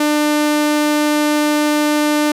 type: tone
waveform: sawtooth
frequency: 298.9 Hz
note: D4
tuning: 31 cents sharp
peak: -9 dBFS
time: 0-2.32 s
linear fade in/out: 5 ms
effects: resampled to 32000 Hz